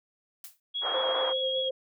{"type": "noise with exponential decay", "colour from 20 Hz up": "blue", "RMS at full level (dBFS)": -39, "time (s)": [0.44, 0.6], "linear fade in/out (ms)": 2, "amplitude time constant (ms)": 34}
{"type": "tone with vibrato", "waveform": "sine", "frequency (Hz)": 3304, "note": "G#7", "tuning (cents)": -10, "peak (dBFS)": -29, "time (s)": [0.74, 1.7], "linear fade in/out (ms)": 20, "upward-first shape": "sine", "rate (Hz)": 5, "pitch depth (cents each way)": 18}
{"type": "band-pass noise", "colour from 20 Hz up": "white", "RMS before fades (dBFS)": -33, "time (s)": [0.81, 1.34], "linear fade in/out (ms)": 50, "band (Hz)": [460, 1300], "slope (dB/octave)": 24}
{"type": "tone with tremolo", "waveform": "sine", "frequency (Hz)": 523.3, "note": "C5", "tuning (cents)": 0, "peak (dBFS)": -27, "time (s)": [0.94, 1.71], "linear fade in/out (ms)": 5, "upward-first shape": "sine", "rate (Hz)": 8.2, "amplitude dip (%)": 40}
{"effects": []}